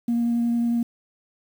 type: tone with vibrato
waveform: sine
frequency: 235.5 Hz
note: A#3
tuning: 18 cents sharp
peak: -18 dBFS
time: 0.08-0.83 s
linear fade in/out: 5 ms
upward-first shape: triangle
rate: 11 Hz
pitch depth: 11 cents each way
effects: tanh soft clip ceiling -16 dBFS + 8-bit